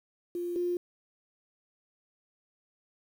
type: tone pair in turn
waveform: sine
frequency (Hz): 349.2 / 352.8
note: F4 / F4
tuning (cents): 0 / +18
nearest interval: unison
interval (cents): 18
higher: second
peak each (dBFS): -31 / -27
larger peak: second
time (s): 0.35-0.56 / 0.56-0.77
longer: neither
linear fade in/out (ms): 2
effects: 9-bit